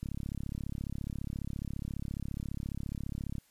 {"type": "click train", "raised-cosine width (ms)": 5, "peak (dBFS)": -25, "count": 117, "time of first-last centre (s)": [0.03, 3.383], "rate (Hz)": 34.6, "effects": ["white hiss -67 dBFS RMS until 3.5 s", "resampled to 32000 Hz"]}